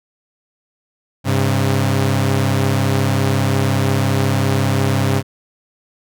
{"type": "tone pair together", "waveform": "sawtooth", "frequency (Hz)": [100, 134.4], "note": ["G2", "C3"], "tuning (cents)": [35, 47], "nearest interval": "perfect fourth", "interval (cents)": 512, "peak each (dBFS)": -13, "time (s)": [1.24, 5.23], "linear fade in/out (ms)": 50, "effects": []}